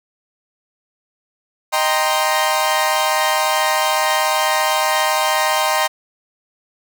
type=chord; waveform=sawtooth; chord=C minor seventh; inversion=first; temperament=equal; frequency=622.3 / 784 / 932.3 / 1046.5 Hz; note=Eb5 / G5 / Bb5 / C6; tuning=0 / 0 / 0 / 0 cents; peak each=-17 dBFS; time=1.72-5.88 s; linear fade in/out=20 ms; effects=none